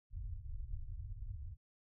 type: low-pass noise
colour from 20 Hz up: pink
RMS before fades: -44 dBFS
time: 0.1-1.57 s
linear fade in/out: 50 ms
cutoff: 110 Hz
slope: 48 dB/octave
effects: none